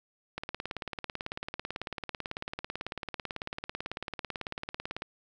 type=click train; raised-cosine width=0.3 ms; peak=-19 dBFS; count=85; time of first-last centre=0.38-5.021 s; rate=18.1 Hz; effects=none